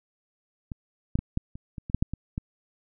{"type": "clicks", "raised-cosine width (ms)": 5, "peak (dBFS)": [-22, -11, -16, -13, -27, -24, -23, -8, -10, -19, -17], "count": 11, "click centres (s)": [0.718, 1.155, 1.19, 1.374, 1.555, 1.782, 1.899, 1.946, 2.025, 2.136, 2.379], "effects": []}